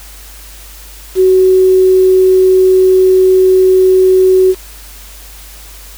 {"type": "tone with quantisation", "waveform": "sine", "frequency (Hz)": 374.1, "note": "F#4", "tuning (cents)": 19, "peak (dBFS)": -4, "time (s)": [1.15, 4.55], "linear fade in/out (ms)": 50, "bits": 5, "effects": ["added 50 Hz sine -33 dBFS peak until 5.97 s", "white hiss -35 dBFS RMS until 5.97 s"]}